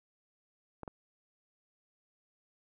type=clicks; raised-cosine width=1 ms; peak=-27 dBFS; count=2; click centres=0.833 / 0.878 s; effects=none